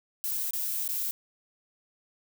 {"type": "noise with dropouts", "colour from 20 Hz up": "violet", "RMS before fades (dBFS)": -31, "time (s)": [0.24, 1.11], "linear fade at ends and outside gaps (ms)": 0, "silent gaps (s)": [[0.508, 0.534], [0.878, 0.889]], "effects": []}